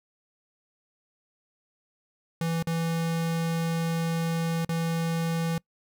square tone with dropouts, 165.5 Hz, E3, 7 cents sharp, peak -26 dBFS, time 2.41-5.58 s, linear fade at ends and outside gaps 2 ms, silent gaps 2.626-2.671 / 4.649-4.691 s, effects noise-tail reverb RT60 0.1 s tail -24 dB re dry

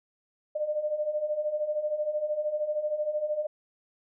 sine beating tone pair, 594 / 607 Hz, D5 / D#5, +20 / -43 cents, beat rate 13 Hz, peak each -33 / -28 dBFS, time 0.55-3.47 s, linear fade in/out 10 ms, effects none

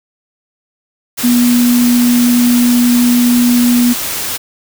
sine tone in noise, 242.6 Hz, B3, 31 cents flat, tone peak -7 dBFS, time 1.23-3.94 s, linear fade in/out 20 ms, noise white, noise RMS -19 dBFS, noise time 1.17-4.38 s, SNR +9 dB, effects none

